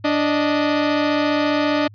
sawtooth tone pair together, 292.6 / 620 Hz, D4 / D#5, -6 / -6 cents, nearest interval octave + minor second, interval 1300 cents, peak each -14 / -18 dBFS, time 0.04-1.88 s, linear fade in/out 10 ms, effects added 104 Hz sine -41 dBFS peak until 1.94 s + resampled to 11025 Hz

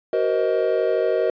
triangle chord, C half-diminished seventh, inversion second, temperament just, 376.7 / 470.9 / 523.3 / 627.9 Hz, Gb4 / Bb4 / C5 / Eb5, +31 / +18 / 0 / +16 cents, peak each -22 / -20 / -24 / -21 dBFS, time 0.13-1.3 s, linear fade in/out 2 ms, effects resampled to 11025 Hz

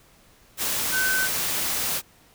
sine tone in noise, 1523 Hz, F#6, 50 cents sharp, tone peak -22 dBFS, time 0.91-1.29 s, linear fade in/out 50 ms, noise white, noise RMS -26 dBFS, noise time 0.57-2.02 s, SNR +1 dB, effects pink hiss -56 dBFS RMS until 2.34 s

